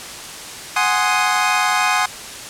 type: chord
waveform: 25% pulse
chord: Ab dominant seventh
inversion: third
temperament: equal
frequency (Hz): 740 / 830.6 / 1046.5 / 1244.5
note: Gb5 / Ab5 / C6 / Eb6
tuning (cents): 0 / 0 / 0 / 0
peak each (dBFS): -17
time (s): 0.76-2.06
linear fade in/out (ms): 5
effects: white hiss -32 dBFS RMS until 2.49 s + low-pass 9000 Hz 12 dB/octave